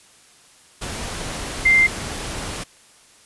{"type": "tone in noise", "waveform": "sine", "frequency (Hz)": 2093, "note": "C7", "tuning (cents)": 0, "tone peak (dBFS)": -11, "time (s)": [1.65, 1.87], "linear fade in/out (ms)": 10, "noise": "pink", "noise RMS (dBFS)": -29, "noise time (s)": [0.81, 2.64], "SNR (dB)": 15, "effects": ["white hiss -51 dBFS RMS until 3.25 s", "resampled to 24000 Hz"]}